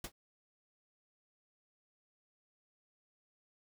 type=noise with exponential decay; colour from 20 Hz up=pink; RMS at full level=-35 dBFS; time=0.04-0.12 s; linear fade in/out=5 ms; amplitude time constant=17 ms; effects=none